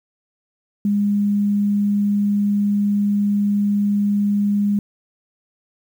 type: tone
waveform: sine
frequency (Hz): 204.1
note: G#3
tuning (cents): -30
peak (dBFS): -15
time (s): 0.85-4.79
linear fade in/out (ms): 2
effects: 8-bit